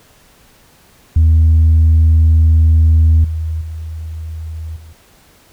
sine tone with level steps, 80 Hz, D#2, 49 cents sharp, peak -4 / -16 / -22 / -33 dBFS, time 1.16-4.93 s, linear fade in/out 5 ms, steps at 3.24 / 3.61 / 4.76 s, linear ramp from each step 5 ms, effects tanh soft clip ceiling -4 dBFS + pink hiss -48 dBFS RMS until 5.52 s

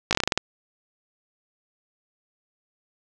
slowing click train, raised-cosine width 0.2 ms, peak -3 dBFS, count 9, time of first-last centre 0.11-0.376 s, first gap 18 ms, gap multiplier 1.17, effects resampled to 22050 Hz + 7-bit

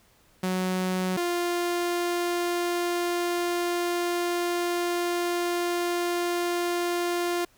sawtooth tone pair in turn, 185 / 349.2 Hz, F#3 / F4, 0 / 0 cents, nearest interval major seventh, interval 1100 cents, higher second, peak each -21 dBFS, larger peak neither, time 0.43-1.17 / 1.17-7.45 s, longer second, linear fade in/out 5 ms, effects pink hiss -61 dBFS RMS until 7.57 s

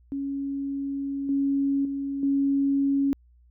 sine tone with level steps, 277.2 Hz, C#4, in tune, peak -27 / -21 / -27 / -20 dBFS, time 0.12-3.13 s, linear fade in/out 0 ms, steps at 1.29 / 1.85 / 2.23 s, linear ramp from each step 2 ms, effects added 60 Hz sine -54 dBFS peak until 3.5 s

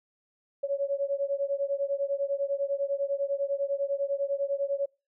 sine beating tone pair, 554.4 / 564.4 Hz, C#5 / C#5, 0 / +31 cents, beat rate 10 Hz, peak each -29 / -30 dBFS, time 0.63-4.86 s, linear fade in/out 10 ms, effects noise-tail reverb RT60 0.3 s tail -26 dB re dry

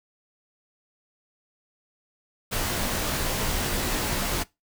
pink noise with comb filter, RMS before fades -27 dBFS, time 2.51-4.44 s, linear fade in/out 20 ms, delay 18 ms, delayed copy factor -0.65, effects noise-tail reverb RT60 0.2 s tail -21 dB re dry

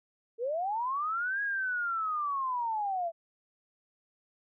sine linear two-way sweep, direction up then down, 440 to 1661.2 to 653 Hz, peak -29 dBFS, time 0.38-3.12 s, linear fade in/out 50 ms, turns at 1.42 s, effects none

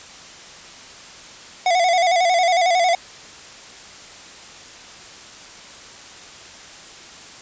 square tone with vibrato, 708 Hz, F5, 23 cents sharp, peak -15 dBFS, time 1.66-2.95 s, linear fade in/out 2 ms, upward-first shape square, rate 11 Hz, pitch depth 71 cents each way, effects white hiss -40 dBFS RMS until 7.41 s + resampled to 16000 Hz

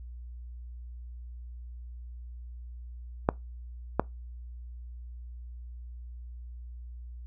clicks, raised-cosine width 1 ms, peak -7 / -8 dBFS, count 2, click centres 3.289 / 3.996 s, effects noise-tail reverb RT60 0.2 s tail -23 dB re dry + added 60 Hz sine -40 dBFS peak until 7.26 s

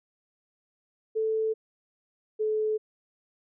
sine tone pair in turn, 440 / 431.4 Hz, A4 / A4, 0 / -34 cents, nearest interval unison, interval 34 cents, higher first, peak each -24 dBFS, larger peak neither, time 1.15-1.54 / 2.39-2.78 s, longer neither, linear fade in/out 20 ms, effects none

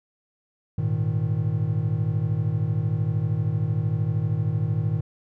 triangle chord, Ab suspended second, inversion none, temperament just, 103.83 / 116.8 / 155.74 Hz, Ab2 / Bb2 / Eb3, 0 / +4 / +2 cents, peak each -24 dBFS, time 0.78-5.01 s, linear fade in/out 5 ms, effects none

